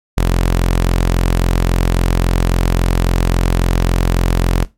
sawtooth tone, 43.65 Hz, F1, in tune, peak -7 dBFS, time 0.17-4.65 s, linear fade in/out 10 ms, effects noise-tail reverb RT60 0.2 s tail -18 dB re dry + MP3 64 kbps

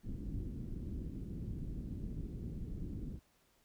pink low-pass noise, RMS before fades -42 dBFS, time 0.03-3.2 s, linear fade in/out 50 ms, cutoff 300 Hz, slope 24 dB/octave, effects pink hiss -72 dBFS RMS until 3.64 s

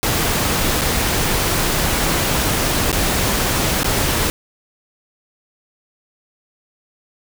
pink noise with dropouts, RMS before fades -18 dBFS, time 0.03-4.3 s, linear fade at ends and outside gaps 0 ms, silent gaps 0.812-0.817 / 2.916-2.928 / 3.832-3.844 s, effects none

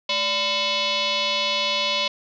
sine tone with frequency modulation, 217.7 Hz, A3, 18 cents flat, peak -20 dBFS, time 0.09-2.08 s, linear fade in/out 5 ms, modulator 800 Hz, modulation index 5.3, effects none

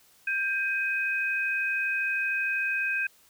sine tone pair together, 1583.4 / 2516 Hz, G6 / D#7, +17 / +19 cents, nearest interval minor sixth, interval 802 cents, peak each -28 dBFS, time 0.27-3.07 s, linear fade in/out 5 ms, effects white hiss -60 dBFS RMS until 3.29 s

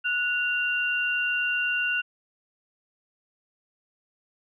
sine tone pair together, 1467.2 / 2774 Hz, F#6 / F7, -15 / -12 cents, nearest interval major seventh, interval 1103 cents, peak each -26 dBFS, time 0.04-2.02 s, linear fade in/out 20 ms, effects none

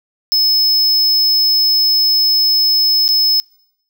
square tone with dropouts, 5200 Hz, E8, 24 cents flat, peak -11 dBFS, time 0.32-3.4 s, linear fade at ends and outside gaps 0 ms, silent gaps 3.08-3.089 s, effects noise-tail reverb RT60 0.8 s tail -26 dB re dry

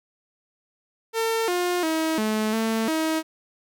sawtooth tone with pitch steps, 451.7 / 355.7 / 319.6 / 216.1 / 223.6 / 318.1 Hz, A4 / F4 / D#4 / A3 / A3 / D#4, +45 / +32 / +47 / -31 / +28 / +38 cents, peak -18 dBFS, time 1.13-3.23 s, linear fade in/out 50 ms, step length 350 ms, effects none

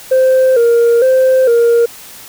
sine tone with vibrato, 493.9 Hz, B4, in tune, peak -4 dBFS, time 0.11-1.86 s, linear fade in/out 10 ms, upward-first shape square, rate 1.1 Hz, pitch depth 90 cents each way, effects tanh soft clip ceiling -5 dBFS + white hiss -34 dBFS RMS until 2.28 s

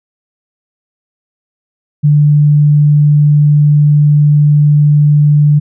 sine tone, 147.8 Hz, D3, 11 cents sharp, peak -4 dBFS, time 2.03-5.6 s, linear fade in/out 20 ms, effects none

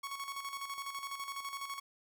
sawtooth tone with tremolo, 1108.7 Hz, C#6, in tune, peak -34 dBFS, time 0.03-1.8 s, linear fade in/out 10 ms, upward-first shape square, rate 12 Hz, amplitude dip 55%, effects none

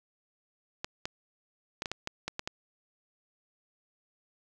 clicks, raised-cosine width 0.2 ms, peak -16 dBFS, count 9, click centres 0.845 / 1.055 / 1.821 / 1.858 / 1.916 / 2.074 / 2.28 / 2.394 / 2.475 s, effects none

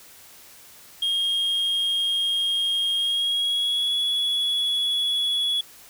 sine tone with pitch glide, 3244 to 3378 Hz, G#7 to G#7, -41 to +29 cents, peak -18 dBFS, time 1.02-5.61 s, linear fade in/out 5 ms, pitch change +70 cents, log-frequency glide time 2.97-3.95 s, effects tanh soft clip ceiling -20 dBFS + white hiss -48 dBFS RMS until 5.89 s

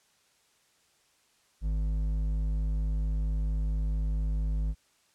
sine tone with hard clipping, 52.2 Hz, G#1, 10 cents sharp, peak -28 dBFS, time 1.61-4.75 s, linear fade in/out 50 ms, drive 7 dB, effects white hiss -67 dBFS RMS until 5.14 s + low-pass 9000 Hz 12 dB/octave

